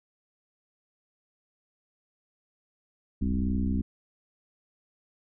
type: tone with frequency modulation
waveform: sine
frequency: 136.2 Hz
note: C#3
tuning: 30 cents flat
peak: -24 dBFS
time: 3.21-3.82 s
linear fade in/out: 10 ms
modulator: 61.9 Hz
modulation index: 2.2
effects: none